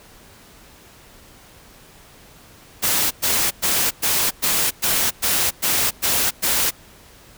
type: noise bursts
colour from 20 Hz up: white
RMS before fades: -19 dBFS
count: 10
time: 2.82-6.71 s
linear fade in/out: 20 ms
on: 290 ms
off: 110 ms
effects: pink hiss -47 dBFS RMS until 7.37 s